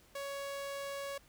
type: tone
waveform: sawtooth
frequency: 558 Hz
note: C#5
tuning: 11 cents sharp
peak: -35 dBFS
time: 0.15-1.18 s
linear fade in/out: 5 ms
effects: pink hiss -64 dBFS RMS until 1.28 s